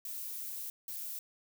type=noise bursts at uneven times; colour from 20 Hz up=violet; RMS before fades=-41 dBFS; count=2; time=0.05-0.7 / 0.88-1.19 s; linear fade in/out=2 ms; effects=none